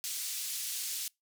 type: band-pass noise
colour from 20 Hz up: white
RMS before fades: -37 dBFS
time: 0.04-1.08 s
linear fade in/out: 0 ms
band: 3500 to 12000 Hz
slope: 12 dB/octave
effects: noise-tail reverb RT60 0.2 s tail -26 dB re dry